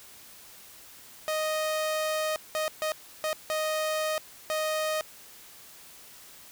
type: tone bursts at uneven times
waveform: sawtooth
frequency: 622.3 Hz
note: D#5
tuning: in tune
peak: -23 dBFS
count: 6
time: 1.28-2.36 / 2.55-2.68 / 2.82-2.92 / 3.24-3.33 / 3.5-4.18 / 4.5-5.01 s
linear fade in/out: 0 ms
effects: white hiss -50 dBFS RMS until 6.51 s